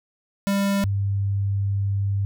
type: tone pair in turn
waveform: square / sine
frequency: 198.6 / 99.3 Hz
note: G3 / G2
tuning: +23 / +23 cents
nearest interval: octave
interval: 1200 cents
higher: first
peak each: -20 / -20 dBFS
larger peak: neither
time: 0.47-0.84 / 0.84-2.25 s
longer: second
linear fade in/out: 0 ms
effects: none